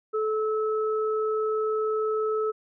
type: tone pair together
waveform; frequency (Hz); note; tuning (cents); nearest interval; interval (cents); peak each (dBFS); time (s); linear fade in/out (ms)
sine; 433.8 / 1300; A4 / E6; -25 / -24; octave + perfect fifth; 1901; -24 / -31; 0.13-2.52; 20
effects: none